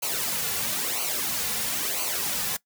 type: noise with flanger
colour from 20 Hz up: white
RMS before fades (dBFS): -28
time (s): 0.02-2.57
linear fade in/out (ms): 10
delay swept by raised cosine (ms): 0.56 to 3.26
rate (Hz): 1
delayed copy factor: -0.7
effects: noise-tail reverb RT60 0.1 s tail -20 dB re dry